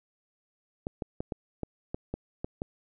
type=clicks; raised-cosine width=2 ms; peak=-19 dBFS; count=9; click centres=0.869 / 1.022 / 1.205 / 1.322 / 1.633 / 1.945 / 2.14 / 2.445 / 2.619 s; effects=none